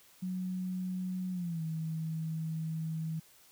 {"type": "tone with pitch glide", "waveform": "sine", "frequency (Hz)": [184.1, 160.27], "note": ["F#3", "E3"], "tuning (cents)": [-8, -48], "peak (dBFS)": -33, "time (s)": [0.22, 3.2], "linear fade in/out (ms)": 10, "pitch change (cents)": -240, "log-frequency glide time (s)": [1.32, 1.62], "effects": ["white hiss -61 dBFS RMS until 3.51 s"]}